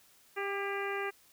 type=harmonic tone with a mistuned harmonic; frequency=397.1 Hz; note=G4; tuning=22 cents sharp; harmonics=1 / 2 / 3 / 4 / 5 / 6 / 7; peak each=-36 / -41 / -41 / -41 / -41 / -43 / -48 dBFS; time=0.36-1.11 s; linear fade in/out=20 ms; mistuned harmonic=4; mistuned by=+27 cents; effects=white hiss -63 dBFS RMS until 1.32 s